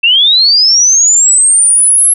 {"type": "linear sweep", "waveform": "sine", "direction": "up", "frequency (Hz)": [2637, 11175], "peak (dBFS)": -4, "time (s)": [0.03, 2.14], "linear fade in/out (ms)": 10, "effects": []}